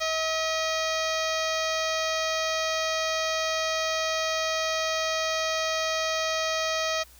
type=harmonic tone with a mistuned harmonic; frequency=640 Hz; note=D#5; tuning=49 cents sharp; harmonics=1 / 2 / 3 / 4 / 5 / 6 / 7 / 8 / 9 / 10; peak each=-29 / -32 / -34 / -35 / -36 / -37 / -37 / -38 / -39 / -39 dBFS; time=0-7.04 s; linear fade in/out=20 ms; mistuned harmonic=4; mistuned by=-68 cents; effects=added 60 Hz sine -54 dBFS peak until 7.19 s + white hiss -54 dBFS RMS until 7.19 s